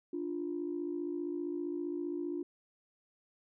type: tone pair together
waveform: sine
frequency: 294 / 349.2 Hz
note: D4 / F4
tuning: +2 / 0 cents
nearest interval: minor third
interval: 298 cents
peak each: -37 / -36 dBFS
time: 0.13-2.43 s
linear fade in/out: 5 ms
effects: tanh soft clip ceiling -27 dBFS